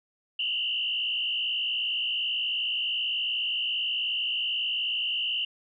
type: tone with frequency modulation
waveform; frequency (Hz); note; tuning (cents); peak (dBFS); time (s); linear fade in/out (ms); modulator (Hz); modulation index
sine; 2907; F#7; -31; -26; 0.39-5.45; 5; 58.7; 2.6
effects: none